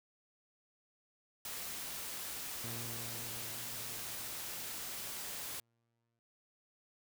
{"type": "noise", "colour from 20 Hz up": "white", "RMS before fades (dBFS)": -43, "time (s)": [1.45, 5.6], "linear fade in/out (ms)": 2}
{"type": "tone with exponential decay", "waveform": "sawtooth", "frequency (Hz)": 116.54, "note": "A#2", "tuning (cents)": 0, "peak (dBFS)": -39, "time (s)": [2.64, 6.19], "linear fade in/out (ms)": 0, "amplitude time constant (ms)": 770}
{"effects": []}